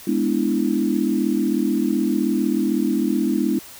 sine chord, E dominant seventh, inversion first, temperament equal, 207.7 / 246.9 / 293.7 / 329.6 Hz, G#3 / B3 / D4 / E4, 0 / 0 / 0 / 0 cents, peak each -23 dBFS, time 0.07-3.59 s, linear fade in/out 5 ms, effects white hiss -41 dBFS RMS until 3.79 s

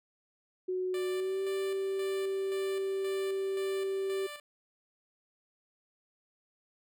sine tone with pitch glide, 368.9 to 387.5 Hz, F#4 to G4, -5 to -20 cents, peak -30 dBFS, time 0.68-4.27 s, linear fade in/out 10 ms, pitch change +85 cents, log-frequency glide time 1.1-1.43 s
10% pulse tone with tremolo, 589 Hz, D5, 5 cents sharp, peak -33 dBFS, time 0.94-4.4 s, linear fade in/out 2 ms, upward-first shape square, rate 1.9 Hz, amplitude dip 55%
effects none

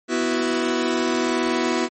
sawtooth chord, B suspended fourth, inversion none, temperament just, 246.9 / 329.3 / 370.4 Hz, B3 / E4 / F#4, 0 / -2 / +2 cents, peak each -20 dBFS, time 0.08-1.89 s, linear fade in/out 50 ms, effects MP3 32 kbps

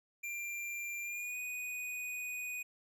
square tone with pitch glide, 2377 to 2481 Hz, D7 to D#7, +20 to -6 cents, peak -39 dBFS, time 0.23-2.63 s, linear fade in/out 10 ms, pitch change +74 cents, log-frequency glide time 1.02-1.38 s, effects none

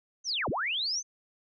sine linear two-way sweep, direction down then up, 6370 to 66.8 to 6370 Hz, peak -28 dBFS, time 0.24-1.03 s, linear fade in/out 50 ms, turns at 0.49 s, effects none

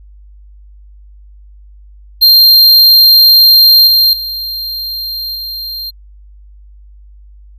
square tone with level steps, 4186 Hz, C8, in tune, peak -3 / -6 / -18 / -20 dBFS, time 2.21-5.91 s, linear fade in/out 20 ms, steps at 3.87 / 4.13 / 5.35 s, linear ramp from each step 2 ms, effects added 50 Hz sine -35 dBFS peak until 7.58 s

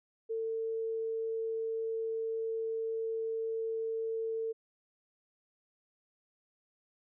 sine tone, 449.1 Hz, A4, 35 cents sharp, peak -32 dBFS, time 0.29-4.53 s, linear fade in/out 20 ms, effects none

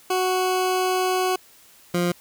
20% pulse tone pair in turn, 370 / 175.48 Hz, F#4 / F3, 0 / +9 cents, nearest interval octave + minor second, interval 1291 cents, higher first, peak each -15 dBFS, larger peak neither, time 0.1-1.36 / 1.94-2.12 s, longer first, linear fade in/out 5 ms, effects white hiss -52 dBFS RMS until 2.2 s

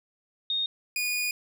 sine / sawtooth tone pair in turn, 3700 / 2456 Hz, A#7 / D#7, -14 / -23 cents, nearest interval perfect fifth, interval 709 cents, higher first, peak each -25 / -23 dBFS, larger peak second, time 0.5-0.66 / 0.96-1.31 s, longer second, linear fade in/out 2 ms, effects none

